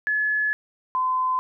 sine tone pair in turn, 1709 / 1024.1 Hz, G#6 / C6, +49 / -37 cents, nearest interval major sixth, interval 886 cents, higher first, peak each -20 dBFS, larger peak neither, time 0.07-0.53 / 0.95-1.39 s, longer first, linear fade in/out 0 ms, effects none

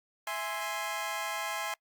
20% pulse chord, E augmented, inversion none, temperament equal, 659.3 / 830.6 / 1046.5 Hz, E5 / G#5 / B#5, 0 / 0 / 0 cents, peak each -34 / -32 / -32 dBFS, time 0.27-1.74 s, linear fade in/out 2 ms, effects noise-tail reverb RT60 0.1 s tail -25 dB re dry + Opus 48 kbps

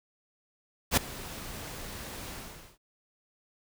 pink noise with ADSR envelope, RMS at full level -20 dBFS, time 0.91-2.78 s, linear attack 62 ms, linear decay 5 ms, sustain -21 dB, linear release 470 ms, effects none

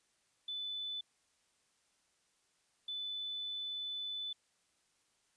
sine tone bursts at uneven times, 3499 Hz, A7, 10 cents flat, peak -38 dBFS, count 2, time 0.48-1.01 / 2.88-4.33 s, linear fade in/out 5 ms, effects white hiss -75 dBFS RMS until 5.36 s + resampled to 22050 Hz

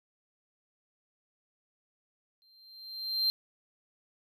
triangle tone with exponential growth, 4155 Hz, C8, 13 cents flat, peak -22 dBFS, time 2.42-3.3 s, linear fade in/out 0 ms, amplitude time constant 190 ms, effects none

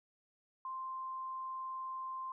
sine tone, 1046.5 Hz, C6, in tune, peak -39 dBFS, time 0.65-2.32 s, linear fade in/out 2 ms, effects none

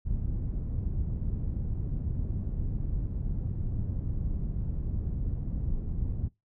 pink low-pass noise, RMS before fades -31 dBFS, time 0.05-6.29 s, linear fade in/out 20 ms, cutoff 140 Hz, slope 12 dB/octave, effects noise-tail reverb RT60 0.2 s tail -22 dB re dry

